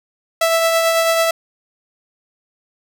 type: tone with tremolo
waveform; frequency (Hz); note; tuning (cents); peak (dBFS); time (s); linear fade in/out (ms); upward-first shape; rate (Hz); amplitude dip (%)
sawtooth; 659.3; E5; 0; -8; 0.41-1.31; 5; triangle; 9.1; 35
effects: none